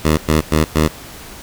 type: tone bursts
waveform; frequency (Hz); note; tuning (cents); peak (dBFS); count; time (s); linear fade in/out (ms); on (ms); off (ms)
10% pulse; 77.78; D#2; 0; -3; 4; 0.04-0.885; 20; 140; 95
effects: pink hiss -35 dBFS RMS until 1.42 s